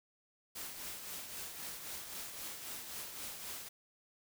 white noise with tremolo, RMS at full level -43 dBFS, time 0.55-3.69 s, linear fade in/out 10 ms, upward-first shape triangle, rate 3.8 Hz, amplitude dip 50%, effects none

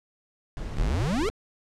brown noise, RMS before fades -32 dBFS, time 0.57-1.3 s, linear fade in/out 0 ms
square exponential sweep, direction up, 32.48 to 471.2 Hz, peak -25 dBFS, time 0.77-1.29 s, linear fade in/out 0 ms
effects low-pass 8000 Hz 12 dB/octave

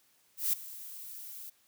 violet noise with ADSR envelope, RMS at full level -27 dBFS, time 0.37-1.5 s, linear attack 160 ms, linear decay 8 ms, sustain -18 dB, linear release 8 ms, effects white hiss -68 dBFS RMS until 1.67 s + high-pass 60 Hz 12 dB/octave

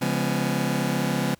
sawtooth chord, C# dominant seventh, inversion none, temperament just, 138.59 / 173.24 / 207.9 / 249.5 Hz, C#3 / E#3 / G#3 / B3, 0 / -14 / +2 / +18 cents, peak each -24 dBFS, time 0.01-1.35 s, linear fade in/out 10 ms, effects pink hiss -59 dBFS RMS until 1.39 s

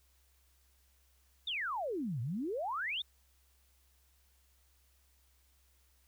sine exponential two-way sweep, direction down then up, 3729 to 110 to 3729 Hz, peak -34 dBFS, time 1.47-3.02 s, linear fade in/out 5 ms, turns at 2.21 s, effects added 65 Hz sine -68 dBFS peak until 6.07 s + white hiss -72 dBFS RMS until 6.07 s

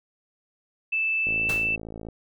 sine tone with pitch glide, 2637 to 2652 Hz, E7 to E7, 0 to +10 cents, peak -22 dBFS, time 0.92-1.76 s, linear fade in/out 10 ms, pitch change +10 cents, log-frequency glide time 1.2-1.49 s
click train, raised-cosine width 2 ms, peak -24 dBFS, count 46, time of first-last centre 1.27-2.087 s, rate 55.1 Hz
pink noise with exponential decay, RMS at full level -29 dBFS, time 1.49-1.75 s, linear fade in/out 5 ms, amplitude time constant 56 ms
effects none

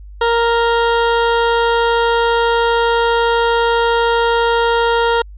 20% pulse tone, 466.2 Hz, A#4, in tune, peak -7 dBFS, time 0.21-5.22 s, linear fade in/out 5 ms, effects added 50 Hz sine -32 dBFS peak until 5.37 s + resampled to 8000 Hz

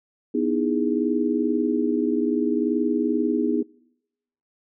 sine chord, E major seventh, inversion second, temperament just, 247.2 / 309 / 329.6 / 412 Hz, B3 / D#4 / E4 / G#4, +2 / -12 / 0 / -14 cents, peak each -24 / -24 / -29 / -26 dBFS, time 0.34-3.63 s, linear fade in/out 10 ms, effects noise-tail reverb RT60 0.9 s tail -26 dB re dry

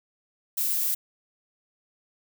violet noise, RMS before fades -26 dBFS, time 0.57-0.95 s, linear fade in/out 10 ms, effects none

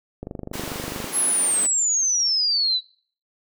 click train, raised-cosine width 2 ms, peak -18 dBFS, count 21, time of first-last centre 0.23-1.043 s, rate 24.6 Hz
pink high-pass noise, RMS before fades -33 dBFS, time 0.53-1.67 s, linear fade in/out 10 ms, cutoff 200 Hz, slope 24 dB/octave
sine exponential sweep, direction down, 11150 to 3893 Hz, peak -18 dBFS, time 1.12-2.81 s, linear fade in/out 50 ms
effects noise-tail reverb RT60 0.5 s tail -23 dB re dry

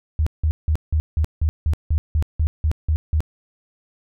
sine tone bursts, 77.4 Hz, D#2, 9 cents flat, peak -15 dBFS, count 13, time 0.19-3.205 s, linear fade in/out 0 ms, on 75 ms, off 170 ms, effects none

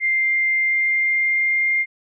sine tone with pitch glide, 2099 to 2112 Hz, C7 to C7, +5 to +16 cents, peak -16 dBFS, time 0-1.86 s, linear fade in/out 50 ms, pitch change +11 cents, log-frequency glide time 0.47-1.72 s, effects none

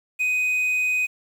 triangle tone with quantisation, 2500 Hz, D#7, 8 cents sharp, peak -18 dBFS, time 0.19-1.07 s, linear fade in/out 20 ms, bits 8, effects none

